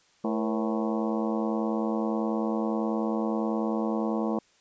harmonic tone with a mistuned harmonic, 110 Hz, A2, in tune, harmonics 2 / 3 / 4 / 5 / 6 / 7 / 8 / 9 / 10, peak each -28 / -32 / -34 / -36 / -38 / -39 / -40 / -41 / -42 dBFS, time 0.24-4.39 s, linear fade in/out 5 ms, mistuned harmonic 4, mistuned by +120 cents, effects white hiss -63 dBFS RMS until 4.6 s + resampled to 16000 Hz

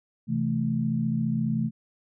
sine chord, A minor, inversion first, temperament equal, 130.81 / 164.81 / 220 Hz, C3 / E3 / A3, 0 / 0 / 0 cents, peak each -29 / -29 / -26 dBFS, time 0.27-1.71 s, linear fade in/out 50 ms, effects none

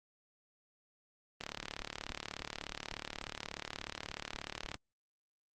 click train, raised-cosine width 0.2 ms, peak -21 dBFS, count 123, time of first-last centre 1.41-4.743 s, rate 36.6 Hz, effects Opus 24 kbps

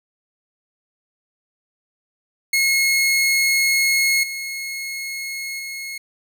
sawtooth tone with level steps, 2168 Hz, C#7, 39 cents flat, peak -12 / -23 / -25 dBFS, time 2.53-5.98 s, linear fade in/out 5 ms, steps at 4.23 / 5.59 s, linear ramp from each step 5 ms, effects none

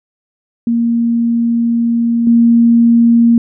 sine tone with level steps, 233.5 Hz, A#3, 3 cents sharp, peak -10 / -5 dBFS, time 0.67-3.38 s, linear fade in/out 2 ms, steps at 2.27 s, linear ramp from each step 2 ms, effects none

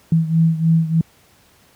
sine beating tone pair, 162.3 / 165.6 Hz, E3 / E3, -27 / +8 cents, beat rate 3.3 Hz, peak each -14 / -18 dBFS, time 0.12-1.01 s, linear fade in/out 2 ms, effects pink hiss -53 dBFS RMS until 1.75 s + high-pass 60 Hz 12 dB/octave

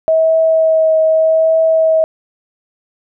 sine tone with vibrato, 641 Hz, E5, 49 cents flat, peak -8 dBFS, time 0.08-2.04 s, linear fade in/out 0 ms, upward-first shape triangle, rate 0.82 Hz, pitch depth 16 cents each way, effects none

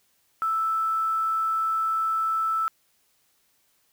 sine tone with quantisation, 1318.5 Hz, E6, in tune, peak -22 dBFS, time 0.42-2.68 s, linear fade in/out 0 ms, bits 8, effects white hiss -67 dBFS RMS until 3.92 s

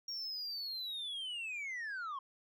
sine linear sweep, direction down, 5610 to 1046.5 Hz, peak -36 dBFS, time 0.08-2.19 s, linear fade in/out 5 ms, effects tanh soft clip ceiling -38 dBFS

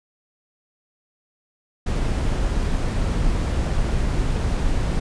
brown noise, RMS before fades -21 dBFS, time 1.86-5 s, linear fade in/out 10 ms, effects resampled to 22050 Hz

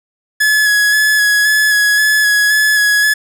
45% pulse tone with vibrato, 1695 Hz, G#6, 35 cents sharp, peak -9 dBFS, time 0.4-3.14 s, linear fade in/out 10 ms, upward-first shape square, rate 1.9 Hz, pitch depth 18 cents each way, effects none

